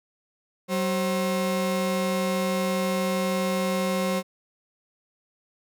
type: tone pair together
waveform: 35% pulse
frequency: 189.4 / 535.7 Hz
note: F#3 / C5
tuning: +41 / +41 cents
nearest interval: octave + tritone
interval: 1800 cents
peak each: -24 / -25 dBFS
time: 0.68-4.23 s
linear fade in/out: 50 ms
effects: none